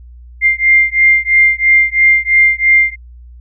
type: beating tone pair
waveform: sine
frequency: 2099 / 2102 Hz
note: C7 / C7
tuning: +5 / +7 cents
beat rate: 3 Hz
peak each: -10 dBFS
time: 0.41-2.96 s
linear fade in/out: 50 ms
effects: added 60 Hz sine -33 dBFS peak until 3.4 s